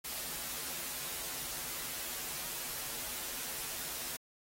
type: noise with comb filter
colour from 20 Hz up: white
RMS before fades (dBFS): -40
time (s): 0.04-4.17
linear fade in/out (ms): 10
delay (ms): 10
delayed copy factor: -0.65
effects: AAC 48 kbps